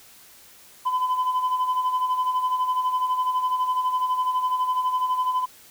sine tone with tremolo, 1011 Hz, B5, 40 cents sharp, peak -16 dBFS, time 0.85-5.46 s, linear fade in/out 20 ms, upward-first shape sine, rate 12 Hz, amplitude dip 65%, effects tanh soft clip ceiling -18 dBFS + white hiss -50 dBFS RMS until 5.7 s

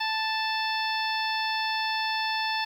harmonic tone, 880 Hz, A5, in tune, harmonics 1 / 2 / 3 / 4 / 5 / 6, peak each -29 / -32 / -34 / -35 / -36 / -37 dBFS, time 0-2.65 s, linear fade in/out 10 ms, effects 9-bit

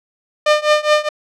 sawtooth tone with tremolo, 603 Hz, D5, 46 cents sharp, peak -4 dBFS, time 0.46-1.09 s, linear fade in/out 5 ms, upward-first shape triangle, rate 4.8 Hz, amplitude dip 95%, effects low-pass 5000 Hz 12 dB/octave

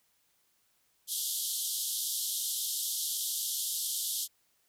white band-pass noise, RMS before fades -34 dBFS, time 1.07-4.28 s, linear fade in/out 50 ms, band 3100 to 14000 Hz, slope 96 dB/octave, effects white hiss -72 dBFS RMS until 4.68 s

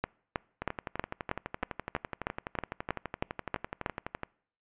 two click trains, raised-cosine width 0.5 ms, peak -14 / -19 dBFS, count 13 / 44, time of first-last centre 0.04-3.862 / 0.62-4.233 s, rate 3.14 / 11.9 Hz, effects noise-tail reverb RT60 0.6 s tail -25 dB re dry + resampled to 8000 Hz

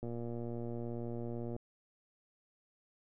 click train, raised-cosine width 2 ms, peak -29 dBFS, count 182, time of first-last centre 0.03-1.564 s, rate 118 Hz, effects none

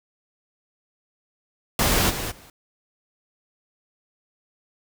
pink noise with level steps, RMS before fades -20 / -29 / -48 dBFS, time 1.79-2.5 s, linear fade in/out 2 ms, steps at 2.09 / 2.3 s, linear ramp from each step 20 ms, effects none

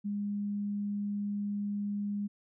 sine tone, 204.2 Hz, G#3, 29 cents flat, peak -31 dBFS, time 0.04-2.28 s, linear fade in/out 20 ms, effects none

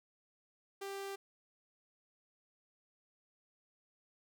sawtooth tone, 393.9 Hz, G4, 8 cents sharp, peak -37 dBFS, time 0.81-1.16 s, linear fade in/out 10 ms, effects none

